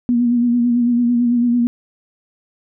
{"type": "tone with vibrato", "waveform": "sine", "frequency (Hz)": 240.2, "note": "B3", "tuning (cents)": -48, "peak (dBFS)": -12, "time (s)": [0.09, 1.67], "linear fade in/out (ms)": 0, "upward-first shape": "sine", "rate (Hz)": 9, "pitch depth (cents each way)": 37, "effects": []}